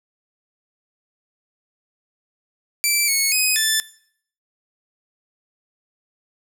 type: tone with pitch steps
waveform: 10% pulse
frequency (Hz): 2333 / 2199 / 2515 / 1757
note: D7 / C#7 / D#7 / A6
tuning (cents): -12 / -14 / +18 / -3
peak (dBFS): -8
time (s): 2.84-3.8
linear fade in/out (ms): 0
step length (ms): 240
effects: noise-tail reverb RT60 0.6 s tail -19 dB re dry